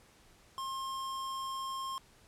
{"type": "tone", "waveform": "square", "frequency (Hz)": 1066, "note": "C6", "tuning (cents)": 32, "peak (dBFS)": -37, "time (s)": [0.58, 1.98], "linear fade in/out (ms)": 0, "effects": ["pink hiss -62 dBFS RMS until 2.27 s", "low-pass 11000 Hz 12 dB/octave"]}